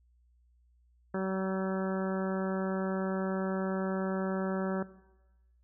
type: harmonic tone with a mistuned harmonic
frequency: 190 Hz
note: F#3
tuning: 46 cents sharp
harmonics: 1 / 2 / 3 / 4 / 5 / 6 / 7 / 8 / 9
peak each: -33 / -35 / -38 / -45 / -44 / -48 / -44 / -46 / -47 dBFS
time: 1.14-4.83 s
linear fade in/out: 5 ms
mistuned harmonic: 8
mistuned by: +26 cents
effects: noise-tail reverb RT60 1.0 s tail -17 dB re dry + added 60 Hz sine -63 dBFS peak until 5.63 s